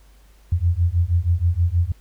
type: beating tone pair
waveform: sine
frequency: 83.5 / 89.8 Hz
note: E2 / F2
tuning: +23 / +49 cents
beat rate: 6.3 Hz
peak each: -19 dBFS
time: 0.52-1.92 s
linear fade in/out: 5 ms
effects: added 50 Hz sine -48 dBFS peak until 2 s + pink hiss -58 dBFS RMS until 2 s